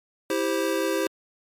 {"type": "chord", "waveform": "square", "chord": "C major", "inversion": "first", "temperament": "just", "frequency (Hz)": [327, 392.4, 523.3], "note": ["E4", "G4", "C5"], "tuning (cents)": [-14, 2, 0], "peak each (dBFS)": [-28, -28, -28], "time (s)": [0.3, 1.07], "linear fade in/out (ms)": 2, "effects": ["MP3 64 kbps"]}